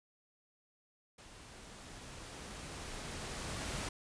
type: noise with level ramp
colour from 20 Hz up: pink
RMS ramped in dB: -55 to -39 dBFS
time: 1.18-3.89 s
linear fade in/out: 5 ms
effects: resampled to 22050 Hz